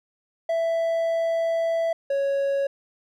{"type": "tone pair in turn", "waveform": "triangle", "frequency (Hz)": [662, 554.3], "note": ["E5", "C#5"], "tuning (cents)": [7, 0], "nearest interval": "minor third", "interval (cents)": 307, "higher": "first", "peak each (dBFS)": -19, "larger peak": "neither", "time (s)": [[0.49, 1.93], [2.1, 2.67]], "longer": "first", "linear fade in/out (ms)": 5, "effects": []}